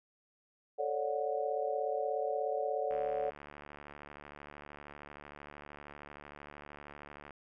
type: chord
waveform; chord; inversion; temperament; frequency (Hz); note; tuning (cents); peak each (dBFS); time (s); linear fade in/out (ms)
sine; D major seventh; second; just; 440.5 / 550.6 / 587.3 / 734.2; A4 / C#5 / D5 / F#5; +2 / -12 / 0 / -14; -37; 0.78-3.31; 20
type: click train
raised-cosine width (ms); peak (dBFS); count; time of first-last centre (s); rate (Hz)
0.5; -33; 322; 2.91-7.307; 73
effects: none